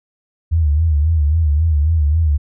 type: tone with vibrato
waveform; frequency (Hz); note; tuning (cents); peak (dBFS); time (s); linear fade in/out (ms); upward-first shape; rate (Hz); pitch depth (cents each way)
sine; 77.5; D#2; -6; -11; 0.51-2.38; 20; sine; 3.7; 120
effects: none